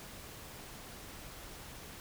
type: silence
effects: pink hiss -49 dBFS RMS until 2 s